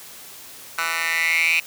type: tone with high-pass filter sweep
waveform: 10% pulse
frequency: 165.2 Hz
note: E3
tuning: 4 cents sharp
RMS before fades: -21 dBFS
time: 0.78-1.6 s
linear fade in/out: 5 ms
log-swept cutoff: 1500 to 2500 Hz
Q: 8.8
effects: white hiss -41 dBFS RMS until 1.66 s + high-pass 80 Hz 12 dB/octave